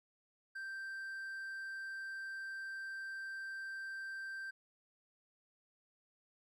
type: tone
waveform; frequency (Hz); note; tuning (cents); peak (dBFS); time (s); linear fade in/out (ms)
triangle; 1568; G6; 0; -40; 0.55-4.51; 10
effects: none